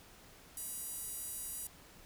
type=tone with high-pass filter; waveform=sawtooth; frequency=969 Hz; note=B5; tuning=33 cents flat; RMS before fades=-43 dBFS; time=0.57-1.67 s; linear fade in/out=2 ms; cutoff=9900 Hz; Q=1.9; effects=pink hiss -58 dBFS RMS until 2.05 s